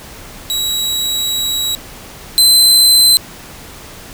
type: tone pair in turn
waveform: sawtooth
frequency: 3877 / 4067 Hz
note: B7 / C8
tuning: -33 / -50 cents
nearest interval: minor second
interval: 83 cents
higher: second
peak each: -12 / -3 dBFS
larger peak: second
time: 0.5-1.75 / 2.38-3.17 s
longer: first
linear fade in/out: 0 ms
effects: pink hiss -34 dBFS RMS until 4.13 s